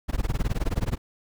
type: noise with tremolo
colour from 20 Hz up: brown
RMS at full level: -22 dBFS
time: 0.08-0.98 s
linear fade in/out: 20 ms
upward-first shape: sine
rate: 19 Hz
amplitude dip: 100%
effects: none